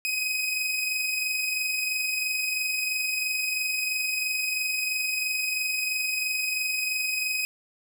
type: tone pair together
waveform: sawtooth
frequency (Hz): 2498 / 2521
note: D#7 / D#7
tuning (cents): +6 / +22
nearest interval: unison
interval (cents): 16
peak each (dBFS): -31 / -23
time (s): 0.05-7.45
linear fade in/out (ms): 0
effects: none